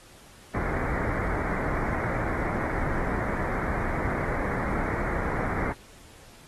pink low-pass noise, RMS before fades -29 dBFS, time 0.54-5.73 s, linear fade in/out 10 ms, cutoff 2200 Hz, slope 96 dB/octave, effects pink hiss -52 dBFS RMS until 6.47 s + AAC 32 kbps

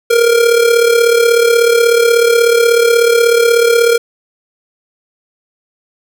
square tone with amplitude modulation, 468.2 Hz, A#4, 8 cents sharp, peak -5 dBFS, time 0.1-3.98 s, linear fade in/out 10 ms, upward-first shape sine, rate 36.4 Hz, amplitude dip 60%, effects none

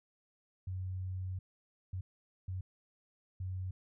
sine tone bursts at uneven times, 92.9 Hz, F#2, 7 cents sharp, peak -36 dBFS, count 4, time 0.67-1.39 / 1.93-2.01 / 2.48-2.61 / 3.4-3.71 s, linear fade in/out 5 ms, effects none

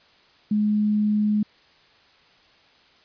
sine tone, 210.3 Hz, G#3, 22 cents sharp, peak -18 dBFS, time 0.51-1.43 s, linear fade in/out 5 ms, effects white hiss -56 dBFS RMS until 3.04 s + resampled to 11025 Hz

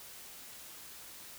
silence, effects white hiss -50 dBFS RMS until 1.38 s

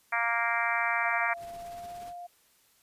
harmonic tone, 233.1 Hz, A#3, in tune, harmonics 3 / 4 / 5 / 6 / 7 / 8 / 9 / 10, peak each -34 / -34 / -34 / -34 / -34 / -34 / -34 / -34 dBFS, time 0.12-1.34 s, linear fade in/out 10 ms
sine tone with pitch glide, 687 to 702.7 Hz, F5 to F5, -29 to +10 cents, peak -39 dBFS, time 1.02-2.27 s, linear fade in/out 10 ms, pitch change +39 cents, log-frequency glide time 1.45-2.02 s
pink noise with tremolo, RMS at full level -50 dBFS, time 1.36-2.14 s, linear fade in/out 50 ms, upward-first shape triangle, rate 17 Hz, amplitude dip 50%
effects white hiss -65 dBFS RMS until 2.82 s + resampled to 32000 Hz

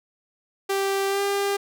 sawtooth tone with pitch glide, 392 to 399.8 Hz, G4 to G4, 0 to +34 cents, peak -18 dBFS, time 0.69-1.57 s, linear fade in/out 10 ms, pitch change +34 cents, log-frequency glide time 1.08-1.21 s, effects none

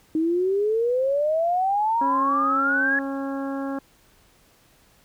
sine exponential sweep, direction up, 311.1 to 1698 Hz, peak -19 dBFS, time 0.15-2.99 s, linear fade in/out 2 ms
harmonic tone, 273.7 Hz, C#4, 22 cents flat, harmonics 1 / 2 / 3 / 4 / 5 / 6, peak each -27 / -33 / -37 / -39 / -41 / -43 dBFS, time 2.01-3.79 s, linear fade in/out 5 ms
effects pink hiss -58 dBFS RMS until 5.04 s

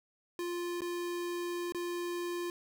square tone with dropouts, 349.2 Hz, F4, in tune, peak -35 dBFS, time 0.39-2.5 s, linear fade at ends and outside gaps 1 ms, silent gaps 0.807-0.818 / 1.722-1.747 s, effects none

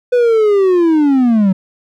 triangle linear sweep, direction down, 499 to 183.2 Hz, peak -6 dBFS, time 0.12-1.53 s, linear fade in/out 10 ms, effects none

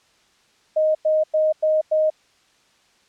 sine tone bursts, 622.3 Hz, D#5, in tune, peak -15 dBFS, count 5, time 0.76-2.102 s, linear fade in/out 10 ms, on 190 ms, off 98 ms, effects white hiss -59 dBFS RMS until 3.08 s + low-pass 6000 Hz 12 dB/octave

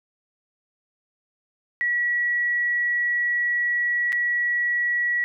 sine tone with dropouts, 1930 Hz, B6, 40 cents flat, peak -20 dBFS, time 1.81-5.24 s, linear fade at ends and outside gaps 0 ms, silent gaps 4.122-4.128 s, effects none

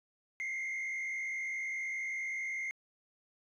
sine tone with frequency modulation, 2111 Hz, C7, 15 cents sharp, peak -32 dBFS, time 0.4-2.71 s, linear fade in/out 0 ms, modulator 55.1 Hz, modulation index 1.1, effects tanh soft clip ceiling -34 dBFS

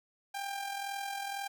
sawtooth tone with amplitude modulation, 795 Hz, G5, 24 cents sharp, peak -30 dBFS, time 0.34-1.48 s, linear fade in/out 10 ms, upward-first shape sine, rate 42 Hz, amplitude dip 50%, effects none

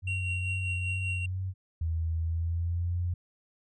sine tone with vibrato, 92.5 Hz, F#2, in tune, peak -30 dBFS, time 0.02-1.54 s, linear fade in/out 50 ms, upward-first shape sine, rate 2.3 Hz, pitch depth 33 cents each way
triangle tone with tremolo, 2749 Hz, F7, 28 cents flat, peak -29 dBFS, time 0.07-1.26 s, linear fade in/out 5 ms, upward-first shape triangle, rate 5.1 Hz, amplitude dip 50%
sine tone with pitch glide, 81.6 to 87.96 Hz, E2 to F2, -17 to +13 cents, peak -27 dBFS, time 1.81-3.14 s, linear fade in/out 5 ms, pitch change +130 cents, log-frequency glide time 2.22-2.99 s
effects resampled to 22050 Hz

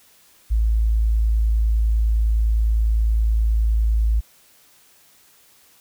sine tone, 54.9 Hz, A1, 3 cents flat, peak -15 dBFS, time 0.5-4.21 s, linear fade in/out 20 ms, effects white hiss -54 dBFS RMS until 5.8 s

